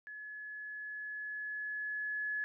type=tone with level ramp; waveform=sine; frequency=1703 Hz; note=G#6; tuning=43 cents sharp; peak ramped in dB=-44 to -33 dBFS; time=0.07-2.44 s; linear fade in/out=0 ms; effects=none